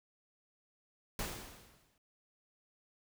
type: noise with exponential decay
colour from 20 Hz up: pink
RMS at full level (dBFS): -37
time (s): 1.19-1.98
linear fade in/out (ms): 2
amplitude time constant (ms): 170
effects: none